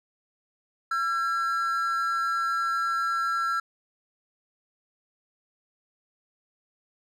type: tone pair together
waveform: triangle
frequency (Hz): 1352 / 1638.7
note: E6 / G#6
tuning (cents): +43 / -24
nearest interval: minor third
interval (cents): 333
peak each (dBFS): -23 / -30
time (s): 0.91-3.6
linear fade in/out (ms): 5
effects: none